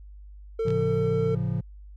triangle tone, 449.3 Hz, A4, 36 cents sharp, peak -22 dBFS, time 0.59-1.35 s, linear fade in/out 5 ms
triangle chord, A augmented, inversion none, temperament just, 110 / 137.5 / 171.88 Hz, A2 / C#3 / E#3, 0 / -14 / -27 cents, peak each -27 dBFS, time 0.65-1.61 s, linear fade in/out 10 ms
clicks, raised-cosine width 0.2 ms, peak -26 dBFS, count 2, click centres 0.683 / 0.705 s
effects added 50 Hz sine -42 dBFS peak until 1.96 s

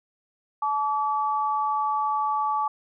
sine tone pair together, 861.5 / 1150 Hz, A5 / D6, -37 / -37 cents, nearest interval perfect fourth, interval 500 cents, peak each -25 dBFS, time 0.62-2.68 s, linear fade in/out 5 ms, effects none

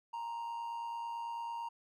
triangle tone with amplitude modulation, 932.3 Hz, A#5, in tune, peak -34 dBFS, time 0.13-1.69 s, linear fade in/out 10 ms, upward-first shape sine, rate 109 Hz, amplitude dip 45%, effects none

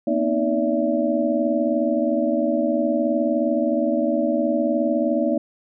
sine tone cluster, 236.6 / 256 / 310.3 / 576 / 659 Hz, A#3 / C4 / D#4 / D5 / E5, +26 / -38 / -5 / -34 / -1 cents, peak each -24 / -27 / -23 / -23 / -27 dBFS, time 0.07-5.38 s, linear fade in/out 5 ms, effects none

